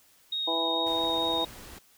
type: tone with vibrato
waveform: sine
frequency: 3734 Hz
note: A#7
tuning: 2 cents sharp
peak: -28 dBFS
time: 0.32-1.45 s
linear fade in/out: 5 ms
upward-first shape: triangle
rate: 4.5 Hz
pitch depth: 10 cents each way
type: harmonic tone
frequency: 164.81 Hz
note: E3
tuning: in tune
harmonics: 2 / 3 / 4 / 5 / 6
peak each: -34 / -34 / -34 / -34 / -34 dBFS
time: 0.47-1.45 s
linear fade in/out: 10 ms
type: noise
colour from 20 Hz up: pink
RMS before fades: -46 dBFS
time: 0.86-1.79 s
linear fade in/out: 10 ms
effects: white hiss -61 dBFS RMS until 1.97 s